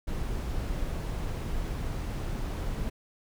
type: noise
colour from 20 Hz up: brown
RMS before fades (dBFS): -32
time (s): 0.07-2.9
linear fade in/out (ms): 10
effects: none